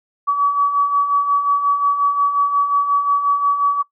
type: beating tone pair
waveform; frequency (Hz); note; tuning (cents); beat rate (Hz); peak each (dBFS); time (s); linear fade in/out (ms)
sine; 1136 / 1141.6; C#6 / D6; +42 / -49; 5.6; -22 / -14; 0.27-3.83; 20
effects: noise-tail reverb RT60 0.1 s tail -19 dB re dry